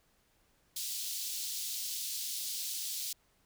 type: high-pass noise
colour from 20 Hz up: pink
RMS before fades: -38 dBFS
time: 0.76-3.13 s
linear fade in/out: 5 ms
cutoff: 3700 Hz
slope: 24 dB/octave
effects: pink hiss -71 dBFS RMS until 3.45 s